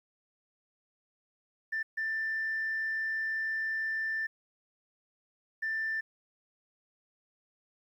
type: tone bursts at uneven times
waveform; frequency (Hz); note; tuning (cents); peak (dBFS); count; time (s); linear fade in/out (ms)
sine; 1777; A6; +17; -29; 3; 1.72-1.83 / 1.97-4.27 / 5.62-6.01; 10
effects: tanh soft clip ceiling -26 dBFS + 11-bit